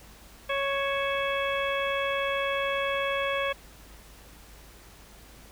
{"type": "harmonic tone with a mistuned harmonic", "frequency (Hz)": 554.4, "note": "C#5", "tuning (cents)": 0, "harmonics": [1, 2, 3, 4, 5, 6], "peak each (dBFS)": [-29, -32, -34, -35, -36, -37], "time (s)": [0.49, 3.53], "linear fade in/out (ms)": 10, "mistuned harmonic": 5, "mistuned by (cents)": -97, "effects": ["added 52 Hz sine -52 dBFS peak until 5.51 s", "pink hiss -52 dBFS RMS until 5.51 s"]}